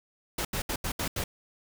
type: noise bursts at uneven times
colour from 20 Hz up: pink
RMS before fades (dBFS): -31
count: 6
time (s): 0.38-0.45 / 0.53-0.62 / 0.69-0.76 / 0.84-0.92 / 0.99-1.08 / 1.16-1.24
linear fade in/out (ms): 5
effects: none